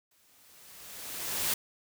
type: noise with exponential growth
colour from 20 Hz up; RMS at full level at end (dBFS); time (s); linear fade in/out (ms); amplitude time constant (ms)
white; -28; 0.11-1.54; 5; 310
effects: none